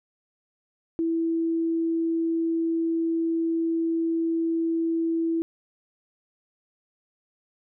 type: tone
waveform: sine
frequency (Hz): 329.6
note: E4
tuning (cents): 0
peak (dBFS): -22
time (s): 0.99-5.42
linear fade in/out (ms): 0
effects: none